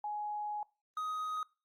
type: tone pair in turn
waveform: sine / triangle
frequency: 837 / 1254.1 Hz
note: G#5 / D#6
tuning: +13 / +13 cents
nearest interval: perfect fifth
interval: 700 cents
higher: second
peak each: -35 / -32 dBFS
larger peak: second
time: 0.04-0.63 / 0.97-1.43 s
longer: first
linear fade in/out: 2 ms
effects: noise-tail reverb RT60 0.3 s tail -22 dB re dry + Opus 48 kbps